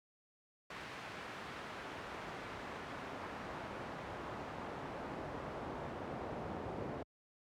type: noise with band-pass filter sweep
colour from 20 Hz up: brown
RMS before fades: -45 dBFS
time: 0.7-7.03 s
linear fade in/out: 5 ms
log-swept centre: 2000 to 610 Hz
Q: 0.76
effects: high-pass 60 Hz 12 dB/octave